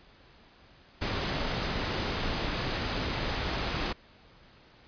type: noise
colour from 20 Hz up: pink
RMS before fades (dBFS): -31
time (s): 1.01-3.93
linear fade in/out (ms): 10
effects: pink hiss -57 dBFS RMS until 4.87 s + resampled to 11025 Hz